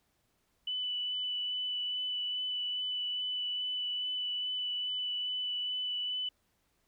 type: tone with vibrato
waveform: sine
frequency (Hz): 2983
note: F#7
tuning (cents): +13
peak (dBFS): -32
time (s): 0.67-6.29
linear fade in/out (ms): 5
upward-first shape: sine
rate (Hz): 2.4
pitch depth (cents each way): 10
effects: pink hiss -75 dBFS RMS until 6.87 s